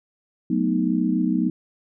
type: chord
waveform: sine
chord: B dominant seventh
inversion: second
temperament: equal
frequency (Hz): 185 / 220 / 246.9 / 311.1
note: F#3 / A3 / B3 / D#4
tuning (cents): 0 / 0 / 0 / 0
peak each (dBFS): -24 / -26 / -23 / -24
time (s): 0.5-1.5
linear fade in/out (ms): 5
effects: none